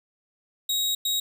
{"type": "tone bursts at uneven times", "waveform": "sawtooth", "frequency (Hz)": 3800, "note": "A#7", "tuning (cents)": 33, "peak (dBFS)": -20, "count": 2, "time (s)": [[0.69, 0.95], [1.05, 1.2]], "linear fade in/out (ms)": 5, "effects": []}